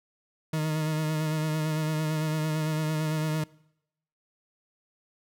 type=tone with vibrato; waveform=40% pulse; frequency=155.56 Hz; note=D#3; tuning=in tune; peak=-25 dBFS; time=0.53-3.44 s; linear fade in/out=5 ms; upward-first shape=sine; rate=8.9 Hz; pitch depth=29 cents each way; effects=noise-tail reverb RT60 0.8 s tail -23 dB re dry